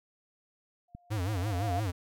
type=tone with exponential growth; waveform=sine; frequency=703 Hz; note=F5; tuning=11 cents sharp; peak=-29 dBFS; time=0.88-1.8 s; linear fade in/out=5 ms; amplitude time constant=200 ms
type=click; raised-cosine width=5 ms; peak=-31 dBFS; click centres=0.95 s
type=tone with vibrato; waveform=square; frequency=98 Hz; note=G2; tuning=in tune; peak=-30 dBFS; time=1.1-1.92 s; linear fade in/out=20 ms; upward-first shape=sine; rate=5.9 Hz; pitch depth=200 cents each way
effects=none